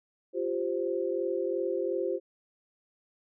sine chord, F suspended second, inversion none, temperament equal, 349.2 / 392 / 523.3 Hz, F4 / G4 / C5, 0 / 0 / 0 cents, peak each -32 dBFS, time 0.33-2.2 s, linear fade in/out 50 ms, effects none

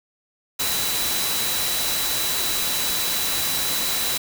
sine tone in noise, 3951 Hz, B7, in tune, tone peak -28 dBFS, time 0.59-4.18 s, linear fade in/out 10 ms, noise white, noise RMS -24 dBFS, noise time 0.59-4.18 s, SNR -7 dB, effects none

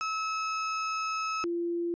35% pulse / sine tone pair in turn, 1295 / 343 Hz, E6 / F4, -31 / -31 cents, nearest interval octave + major seventh, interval 2300 cents, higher first, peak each -28 dBFS, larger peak neither, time 0.01-1.44 / 1.44-1.94 s, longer first, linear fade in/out 0 ms, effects resampled to 16000 Hz

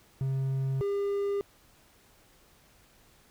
triangle tone pair in turn, 134.1 / 401.8 Hz, C3 / G4, +43 / +43 cents, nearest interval octave + perfect fifth, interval 1900 cents, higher second, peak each -25 dBFS, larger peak neither, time 0.21-0.81 / 0.81-1.41 s, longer neither, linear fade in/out 0 ms, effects pink hiss -61 dBFS RMS until 3.3 s

